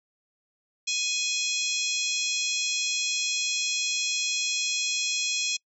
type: harmonic tone with a mistuned harmonic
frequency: 834 Hz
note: G#5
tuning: 7 cents sharp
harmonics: 3 / 4 / 5 / 6 / 7 / 8 / 9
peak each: -31 / -32 / -33 / -34 / -34 / -35 / -36 dBFS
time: 0.87-5.57 s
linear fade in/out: 10 ms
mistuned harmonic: 6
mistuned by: +82 cents
effects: noise-tail reverb RT60 0.1 s tail -26 dB re dry